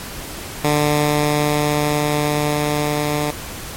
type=tone with level ramp; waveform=10% pulse; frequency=148.4 Hz; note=D3; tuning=18 cents sharp; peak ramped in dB=-6 to -10 dBFS; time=0.64-3.31 s; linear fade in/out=5 ms; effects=pink hiss -31 dBFS RMS until 3.76 s + MP3 64 kbps